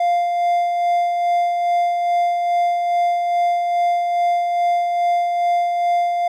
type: tone with tremolo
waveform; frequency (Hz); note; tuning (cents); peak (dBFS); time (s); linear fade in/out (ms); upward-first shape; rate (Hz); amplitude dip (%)
triangle; 698.5; F5; 0; -12; 0-6.28; 5; sine; 2.4; 35
effects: none